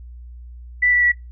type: tone with pitch steps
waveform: sine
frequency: 1975.5 / 1959.6 / 1943.8 Hz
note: B6 / B6 / B6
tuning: 0 / -14 / -28 cents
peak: -13 dBFS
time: 0.82-1.12 s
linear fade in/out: 10 ms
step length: 100 ms
effects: noise-tail reverb RT60 0.2 s tail -22 dB re dry + added 60 Hz sine -35 dBFS peak until 1.31 s